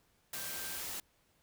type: tone in noise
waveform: sine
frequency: 1573 Hz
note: G6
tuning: 6 cents sharp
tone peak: -50 dBFS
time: 0.34-0.78 s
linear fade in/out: 2 ms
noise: white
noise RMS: -41 dBFS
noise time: 0.33-1 s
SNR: -12 dB
effects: pink hiss -72 dBFS RMS until 1.42 s